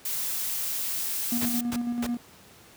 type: noise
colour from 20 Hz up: blue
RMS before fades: -30 dBFS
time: 0.05-1.61 s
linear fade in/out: 5 ms
type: tone with tremolo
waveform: triangle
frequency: 239.3 Hz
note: A#3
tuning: 46 cents sharp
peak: -23 dBFS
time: 1.32-2.17 s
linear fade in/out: 2 ms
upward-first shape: square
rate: 9.1 Hz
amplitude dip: 40%
type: noise bursts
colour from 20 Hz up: pink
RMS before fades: -32 dBFS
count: 3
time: 1.41-2.068 s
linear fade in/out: 5 ms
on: 46 ms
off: 260 ms
effects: pink hiss -52 dBFS RMS until 2.76 s + high-pass 80 Hz 12 dB/octave